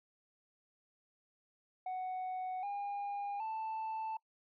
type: tone with pitch steps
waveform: sine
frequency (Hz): 742 / 809.2 / 882.4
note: F#5 / G#5 / A5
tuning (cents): +5 / -45 / +5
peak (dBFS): -34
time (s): 1.86-4.17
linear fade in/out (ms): 5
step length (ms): 770
effects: noise-tail reverb RT60 0.1 s tail -25 dB re dry + tanh soft clip ceiling -36 dBFS